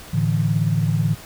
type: chord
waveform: sine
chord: A suspended fourth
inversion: none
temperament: just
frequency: 110 / 146.67 / 165 Hz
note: A2 / D3 / E3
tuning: 0 / -2 / +2 cents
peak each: -21 dBFS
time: 0.13-1.15 s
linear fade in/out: 10 ms
effects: pink hiss -40 dBFS RMS until 1.25 s